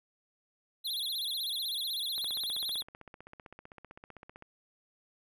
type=tone with vibrato; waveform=square; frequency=3729 Hz; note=A#7; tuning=in tune; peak=-33 dBFS; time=0.84-2.83 s; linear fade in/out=20 ms; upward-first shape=sine; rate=16 Hz; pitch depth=210 cents each way
type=click train; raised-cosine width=0.5 ms; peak=-33 dBFS; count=36; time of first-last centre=2.18-4.424 s; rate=15.6 Hz
effects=none